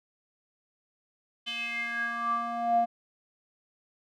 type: tone with band-pass filter sweep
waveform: square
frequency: 234.6 Hz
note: A#3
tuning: 11 cents sharp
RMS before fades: -30 dBFS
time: 1.46-2.86 s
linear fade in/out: 20 ms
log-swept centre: 3100 to 630 Hz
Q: 7.9
effects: none